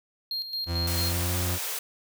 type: tone with tremolo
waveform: triangle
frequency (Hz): 4220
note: C8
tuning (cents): +14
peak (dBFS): -27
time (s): 0.31-1.12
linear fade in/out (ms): 2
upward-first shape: square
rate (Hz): 4.5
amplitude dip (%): 60
type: tone with pitch glide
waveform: 40% pulse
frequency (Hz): 85.4 to 88.77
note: F2 to F2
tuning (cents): -38 to +29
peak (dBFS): -26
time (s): 0.66-1.59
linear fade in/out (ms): 50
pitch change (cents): +67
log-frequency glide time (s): 1.03-1.38
type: high-pass noise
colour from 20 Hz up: white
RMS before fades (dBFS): -32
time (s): 0.87-1.79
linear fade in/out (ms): 5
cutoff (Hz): 380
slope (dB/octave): 96
effects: none